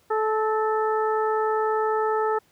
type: harmonic tone with a mistuned harmonic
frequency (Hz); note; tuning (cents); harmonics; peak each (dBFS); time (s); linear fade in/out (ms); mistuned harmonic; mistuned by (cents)
434.7; A4; -21; 1 / 2 / 3 / 4; -23 / -26 / -28 / -36; 0.1-2.39; 10; 4; +31
effects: pink hiss -62 dBFS RMS until 2.51 s + high-pass 80 Hz 12 dB/octave